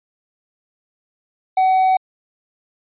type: tone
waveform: triangle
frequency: 753 Hz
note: F#5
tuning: 30 cents sharp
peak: -10 dBFS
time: 1.57-1.97 s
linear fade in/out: 5 ms
effects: resampled to 8000 Hz